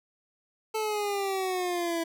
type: exponential sweep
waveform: 25% pulse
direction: down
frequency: 440 to 329.6 Hz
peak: -24 dBFS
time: 0.74-2.04 s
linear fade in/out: 10 ms
effects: none